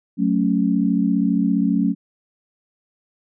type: chord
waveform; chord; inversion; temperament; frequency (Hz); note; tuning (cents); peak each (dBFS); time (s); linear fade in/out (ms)
sine; F# minor; none; equal; 185 / 220 / 277.2; F#3 / A3 / C#4; 0 / 0 / 0; -20; 0.17-1.95; 50
effects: none